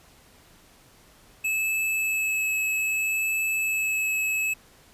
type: tone with vibrato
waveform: square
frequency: 2598 Hz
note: E7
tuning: 26 cents flat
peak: -24 dBFS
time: 1.44-4.54 s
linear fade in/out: 10 ms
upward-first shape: sine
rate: 0.63 Hz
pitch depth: 10 cents each way
effects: pink hiss -55 dBFS RMS until 4.93 s + resampled to 32000 Hz